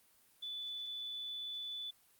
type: tone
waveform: sine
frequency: 3479 Hz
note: A7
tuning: 20 cents flat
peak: -40 dBFS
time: 0.42-1.91 s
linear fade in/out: 10 ms
effects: white hiss -68 dBFS RMS until 2.19 s + Opus 32 kbps